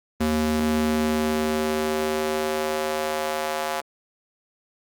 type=tone with high-pass filter sweep; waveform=square; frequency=77.2 Hz; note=D#2; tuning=13 cents flat; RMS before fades=-24 dBFS; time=0.2-3.81 s; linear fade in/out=10 ms; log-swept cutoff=180 to 690 Hz; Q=1.7; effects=Opus 24 kbps